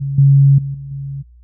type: tone with level steps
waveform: sine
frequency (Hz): 138.59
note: C#3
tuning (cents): 0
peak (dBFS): -17 / -5 / -19 / -26 / -22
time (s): 0-1.23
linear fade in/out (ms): 20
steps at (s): 0.18 / 0.58 / 0.74 / 0.91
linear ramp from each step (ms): 5
effects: noise-tail reverb RT60 0.2 s tail -24 dB re dry + added 60 Hz sine -41 dBFS peak until 1.43 s